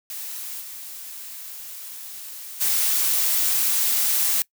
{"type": "noise with level steps", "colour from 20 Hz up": "blue", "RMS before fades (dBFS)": [-33, -37, -21], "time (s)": [0.1, 4.42], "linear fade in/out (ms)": 0, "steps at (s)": [0.6, 2.6], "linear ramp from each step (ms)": 20, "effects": ["noise-tail reverb RT60 0.1 s tail -22 dB re dry"]}